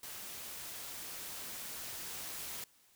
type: noise with level ramp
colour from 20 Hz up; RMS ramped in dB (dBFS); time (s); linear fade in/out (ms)
white; -46 to -43; 0.03-2.64; 2
effects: white hiss -67 dBFS RMS until 2.95 s